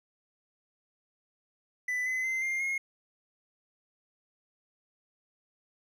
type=tone with pitch steps; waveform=triangle; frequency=1993 / 2031 / 2070 / 2110 / 2151 Hz; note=B6 / B6 / C7 / C7 / C7; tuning=+15 / +48 / -19 / +14 / +47 cents; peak=-27 dBFS; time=1.88-2.78 s; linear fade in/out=5 ms; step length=180 ms; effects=none